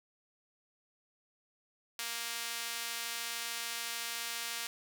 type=tone with high-pass filter; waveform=sawtooth; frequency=233.1 Hz; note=A#3; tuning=in tune; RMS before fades=-39 dBFS; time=1.99-4.67 s; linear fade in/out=2 ms; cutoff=2200 Hz; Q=0.57; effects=none